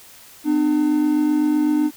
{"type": "tone pair together", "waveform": "triangle", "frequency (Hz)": [253.2, 301.1], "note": ["B3", "D4"], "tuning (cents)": [43, 43], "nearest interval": "minor third", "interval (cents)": 300, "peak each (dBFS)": [-21, -14], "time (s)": [0.44, 1.91], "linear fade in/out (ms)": 50, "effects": ["white hiss -45 dBFS RMS until 1.96 s"]}